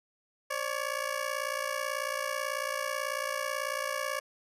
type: ring-modulated tone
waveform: 15% pulse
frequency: 564 Hz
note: C#5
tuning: 30 cents sharp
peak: -22 dBFS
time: 0.5-4.2 s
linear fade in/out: 10 ms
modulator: 29.1 Hz
effects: resampled to 32000 Hz